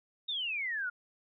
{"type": "exponential sweep", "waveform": "sine", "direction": "down", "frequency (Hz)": [3753, 1396.9], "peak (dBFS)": -32, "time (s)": [0.28, 0.9], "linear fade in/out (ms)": 10, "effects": []}